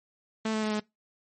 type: tone with pitch steps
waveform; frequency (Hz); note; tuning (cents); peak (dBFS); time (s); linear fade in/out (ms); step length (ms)
sawtooth; 220 / 217.3 / 214.7 / 212.1; A3 / A3 / A3 / G#3; 0 / -21 / -42 / +37; -23; 0.45-0.798; 5; 87
effects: noise-tail reverb RT60 0.2 s tail -24 dB re dry + MP3 32 kbps